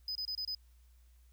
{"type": "tone bursts", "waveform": "triangle", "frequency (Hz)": 5010, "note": "D#8", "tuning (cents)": 11, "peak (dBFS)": -34, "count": 5, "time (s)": [0.08, 0.549], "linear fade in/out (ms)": 2, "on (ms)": 73, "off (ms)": 26, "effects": ["added 60 Hz sine -59 dBFS peak until 1.32 s", "white hiss -74 dBFS RMS until 1.32 s"]}